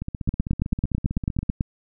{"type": "two click trains", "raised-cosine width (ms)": 5, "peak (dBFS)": [-9, -16], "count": [13, 24], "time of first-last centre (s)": [[0.29, 1.609], [0.02, 1.494]], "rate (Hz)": [9.1, 15.6], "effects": []}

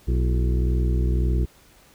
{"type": "harmonic tone with a mistuned harmonic", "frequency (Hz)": 61.74, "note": "B1", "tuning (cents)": 0, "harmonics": [1, 2, 3, 4, 5, 6, 7], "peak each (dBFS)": [-19, -27, -32, -37, -33, -36, -39], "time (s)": [0.07, 1.46], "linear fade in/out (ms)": 20, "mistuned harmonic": 5, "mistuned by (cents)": 120, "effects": ["pink hiss -54 dBFS RMS until 1.94 s"]}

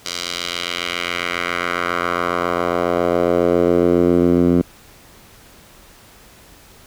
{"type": "tone with band-pass filter sweep", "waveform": "10% pulse", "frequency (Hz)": 87.31, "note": "F2", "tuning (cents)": 0, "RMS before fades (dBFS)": -18, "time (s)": [0.05, 4.62], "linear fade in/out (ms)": 10, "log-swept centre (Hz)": [4900, 240], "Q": 1.5, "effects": ["pink hiss -46 dBFS RMS until 6.86 s"]}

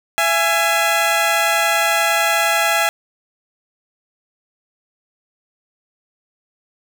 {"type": "tone pair together", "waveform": "15% pulse", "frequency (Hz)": [670.7, 830.6], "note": ["E5", "G#5"], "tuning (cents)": [30, 0], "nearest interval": "major third", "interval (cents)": 370, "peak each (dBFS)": -11, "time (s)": [0.18, 2.89], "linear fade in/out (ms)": 0, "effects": []}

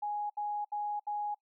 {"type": "tone bursts", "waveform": "sine", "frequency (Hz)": 830.6, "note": "G#5", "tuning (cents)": 0, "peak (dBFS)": -32, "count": 4, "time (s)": [0.02, 1.347], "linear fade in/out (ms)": 10, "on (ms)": 280, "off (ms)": 69, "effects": ["noise-tail reverb RT60 0.1 s tail -22 dB re dry"]}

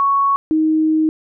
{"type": "tone pair in turn", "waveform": "sine", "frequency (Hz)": [1111, 313.8], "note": ["C#6", "D#4"], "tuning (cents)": [4, 15], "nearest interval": "octave + minor seventh", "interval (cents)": 2189, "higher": "first", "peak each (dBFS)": -12, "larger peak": "neither", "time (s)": [[0, 0.36], [0.51, 1.09]], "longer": "second", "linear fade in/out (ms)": 0, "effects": []}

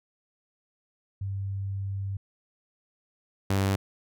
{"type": "tone pair in turn", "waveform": ["sine", "sawtooth"], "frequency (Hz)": [98, 97.53], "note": ["G2", "G2"], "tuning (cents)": [0, -8], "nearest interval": "unison", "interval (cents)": 8, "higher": "first", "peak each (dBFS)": [-29, -19], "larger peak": "second", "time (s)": [[1.21, 2.17], [3.5, 3.76]], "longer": "first", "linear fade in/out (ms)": 5, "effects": []}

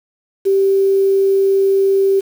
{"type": "tone with quantisation", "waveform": "sine", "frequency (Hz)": 389.9, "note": "G4", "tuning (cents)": -9, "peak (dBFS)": -10, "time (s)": [0.45, 2.21], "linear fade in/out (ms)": 20, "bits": 6, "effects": []}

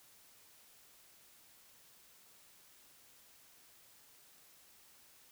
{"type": "silence", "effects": ["white hiss -63 dBFS RMS until 5.31 s"]}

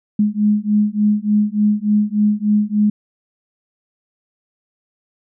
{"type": "beating tone pair", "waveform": "sine", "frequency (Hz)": [207.7, 211.1], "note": ["G#3", "G#3"], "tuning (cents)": [0, 29], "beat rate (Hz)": 3.4, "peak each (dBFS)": -16, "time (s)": [0.19, 2.9], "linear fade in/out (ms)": 5, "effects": []}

